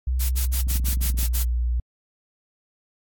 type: tone with pitch glide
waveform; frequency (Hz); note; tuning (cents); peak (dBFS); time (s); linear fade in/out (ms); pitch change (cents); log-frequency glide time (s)
sine; 63.3 to 59.75; B1 to A#1; +43 to +43; -20; 0.07-1.8; 5; -100; 0.46-1.21
type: noise bursts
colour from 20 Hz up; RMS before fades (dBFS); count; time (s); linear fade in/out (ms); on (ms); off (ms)
blue; -28; 8; 0.19-1.441; 20; 110; 53
type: click train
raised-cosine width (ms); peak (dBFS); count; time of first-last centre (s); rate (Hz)
5; -23; 14; 0.67-1.23; 23.2
effects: AAC 64 kbps